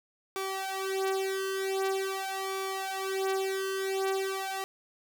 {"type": "tone with flanger", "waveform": "sawtooth", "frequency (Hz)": 385, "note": "G4", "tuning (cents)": -31, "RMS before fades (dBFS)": -32, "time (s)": [0.36, 4.64], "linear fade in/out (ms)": 0, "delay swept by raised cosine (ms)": [0.86, 3.26], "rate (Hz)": 0.45, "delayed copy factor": 0.95, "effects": []}